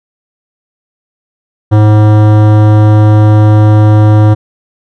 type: tone with hard clipping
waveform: sine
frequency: 106.4 Hz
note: G#2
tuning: 42 cents sharp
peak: -4 dBFS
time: 1.71-4.35 s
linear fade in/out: 20 ms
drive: 17 dB
effects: none